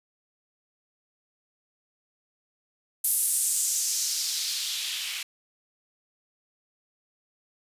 blue noise with band-pass filter sweep, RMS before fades -28 dBFS, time 3.04-5.23 s, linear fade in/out 5 ms, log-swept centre 11000 to 2600 Hz, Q 2.1, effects resampled to 32000 Hz

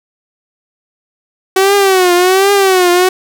sawtooth tone with vibrato, 376.7 Hz, F#4, 31 cents sharp, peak -3 dBFS, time 1.56-3.09 s, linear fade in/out 5 ms, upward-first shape triangle, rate 1.3 Hz, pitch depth 130 cents each way, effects none

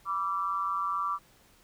sine tone with amplitude modulation, 1166 Hz, D6, 13 cents flat, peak -24 dBFS, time 0.05-1.19 s, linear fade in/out 50 ms, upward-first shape sine, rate 182 Hz, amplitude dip 80%, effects pink hiss -61 dBFS RMS until 1.63 s

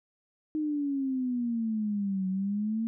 sine exponential two-way sweep, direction down then up, 311.1 to 186.4 to 229 Hz, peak -27 dBFS, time 0.55-2.87 s, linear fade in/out 0 ms, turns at 2.28 s, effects none

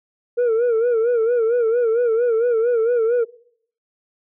sine tone with vibrato, 466.2 Hz, A#4, in tune, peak -12 dBFS, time 0.37-3.25 s, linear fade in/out 20 ms, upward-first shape sine, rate 4.4 Hz, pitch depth 95 cents each way, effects noise-tail reverb RT60 0.6 s tail -22 dB re dry + tanh soft clip ceiling -14 dBFS

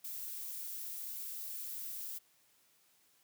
violet noise with ADSR envelope, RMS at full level -41 dBFS, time 0.04-2.19 s, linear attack 9 ms, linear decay 12 ms, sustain -2 dB, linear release 16 ms, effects white hiss -70 dBFS RMS until 3.23 s + high-pass 80 Hz 12 dB/octave

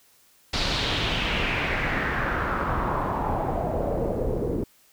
pink noise with low-pass filter sweep, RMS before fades -26 dBFS, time 0.53-4.64 s, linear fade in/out 5 ms, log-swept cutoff 4500 to 390 Hz, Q 2.8, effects white hiss -59 dBFS RMS until 4.92 s

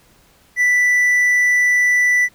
triangle tone, 1975.5 Hz, B6, in tune, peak -10 dBFS, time 0.56-2.29 s, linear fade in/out 50 ms, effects pink hiss -53 dBFS RMS until 2.34 s

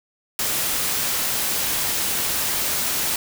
white noise, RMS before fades -23 dBFS, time 0.39-3.16 s, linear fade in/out 2 ms, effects none

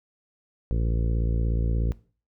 harmonic tone, 56.8 Hz, A#1, 44 cents flat, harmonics 1 / 2 / 3 / 4 / 5 / 6 / 7 / 8 / 9, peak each -23 / -29 / -35 / -38 / -41 / -42 / -45 / -41 / -46 dBFS, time 0.71-1.92 s, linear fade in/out 0 ms, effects noise-tail reverb RT60 0.4 s tail -19 dB re dry

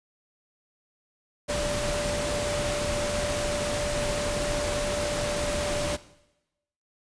sine tone in noise, 587.3 Hz, D5, in tune, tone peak -28 dBFS, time 1.48-5.97 s, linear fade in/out 20 ms, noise pink, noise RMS -30 dBFS, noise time 1.48-5.97 s, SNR -1 dB, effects noise-tail reverb RT60 0.9 s tail -17 dB re dry + resampled to 22050 Hz

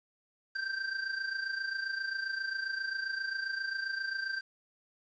square tone with amplitude modulation, 1568 Hz, G6, in tune, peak -31 dBFS, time 0.55-4.41 s, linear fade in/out 10 ms, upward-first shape sine, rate 27.5 Hz, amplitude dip 65%, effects resampled to 16000 Hz + 10-bit

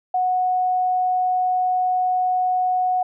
sine tone, 735 Hz, F#5, 12 cents flat, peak -17 dBFS, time 0.14-3.03 s, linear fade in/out 5 ms, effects none

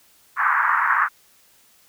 pink band-pass noise, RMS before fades -19 dBFS, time 0.36-1.09 s, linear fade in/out 50 ms, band 1000 to 1800 Hz, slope 48 dB/octave, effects white hiss -56 dBFS RMS until 1.88 s

